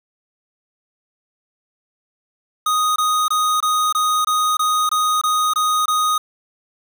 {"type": "tone bursts", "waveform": "square", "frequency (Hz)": 1244.5, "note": "D#6", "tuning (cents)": 0, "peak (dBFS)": -16, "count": 11, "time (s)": [2.66, 6.18], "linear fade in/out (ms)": 5, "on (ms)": 300, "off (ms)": 22, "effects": ["7-bit"]}